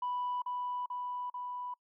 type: tone with echo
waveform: sine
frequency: 987.8 Hz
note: B5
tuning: in tune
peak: -31 dBFS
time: 0.02-0.42 s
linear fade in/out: 5 ms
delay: 440 ms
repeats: 3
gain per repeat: -2 dB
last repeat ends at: 1.74 s
effects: noise-tail reverb RT60 0.1 s tail -25 dB re dry + tanh soft clip ceiling -29 dBFS